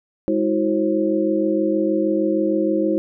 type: tone cluster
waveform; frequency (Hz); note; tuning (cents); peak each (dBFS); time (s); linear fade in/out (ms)
sine; 206.1 / 322.4 / 368.8 / 534; G#3 / E4 / F#4 / C5; -13 / -38 / -6 / +35; -25 / -19 / -24 / -23; 0.28-2.98; 0
effects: none